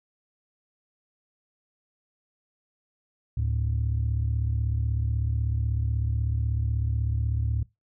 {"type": "tone pair together", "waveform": "sine", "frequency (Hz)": [73.42, 109.63], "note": ["D2", "A2"], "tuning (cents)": [0, -6], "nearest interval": "perfect fifth", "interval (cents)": 694, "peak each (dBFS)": -25, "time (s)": [3.37, 7.63], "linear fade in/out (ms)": 5, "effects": ["noise-tail reverb RT60 0.2 s tail -22 dB re dry", "tanh soft clip ceiling -18 dBFS"]}